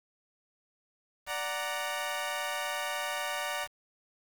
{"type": "chord", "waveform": "15% pulse", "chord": "D augmented", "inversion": "none", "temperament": "equal", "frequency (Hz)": [587.3, 740, 932.3], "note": ["D5", "F#5", "A#5"], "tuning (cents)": [0, 0, 0], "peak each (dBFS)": [-30, -31, -31], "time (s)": [1.26, 3.68], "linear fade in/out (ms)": 50, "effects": ["8-bit"]}